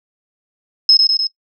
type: tone with echo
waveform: sine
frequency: 5170 Hz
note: E8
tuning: 34 cents flat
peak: -5 dBFS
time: 0.89-0.97 s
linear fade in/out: 2 ms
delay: 100 ms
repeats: 3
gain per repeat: -3 dB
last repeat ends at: 1.27 s
effects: noise-tail reverb RT60 0.1 s tail -23 dB re dry